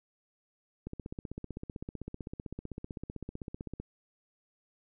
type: click train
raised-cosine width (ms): 3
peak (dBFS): -26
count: 47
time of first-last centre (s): 0.87-3.8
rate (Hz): 15.7
effects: none